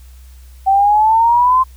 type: exponential sweep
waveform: sine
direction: up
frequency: 767 to 1046.5 Hz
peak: -8 dBFS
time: 0.66-1.64 s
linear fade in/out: 20 ms
effects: added 63 Hz sine -36 dBFS peak until 1.76 s + white hiss -51 dBFS RMS until 1.76 s